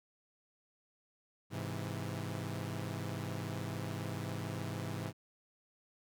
sawtooth chord, Ab augmented, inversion none, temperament equal, 103.83 / 130.81 / 164.81 Hz, Ab2 / C3 / E3, 0 / 0 / 0 cents, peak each -37 / -39 / -39 dBFS, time 1.5-5.13 s, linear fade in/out 50 ms, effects none

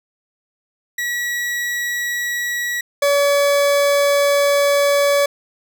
40% pulse tone pair in turn, 1928 / 568.9 Hz, B6 / C#5, -42 / +45 cents, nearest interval octave + major sixth, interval 2113 cents, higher first, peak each -19 / -12 dBFS, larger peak second, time 0.98-2.81 / 3.02-5.26 s, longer second, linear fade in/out 5 ms, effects none

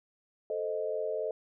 sine chord, A diminished, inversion none, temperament equal, 440 / 523.3 / 622.3 Hz, A4 / C5 / Eb5, 0 / 0 / 0 cents, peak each -34 / -37 / -34 dBFS, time 0.5-1.31 s, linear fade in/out 2 ms, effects none

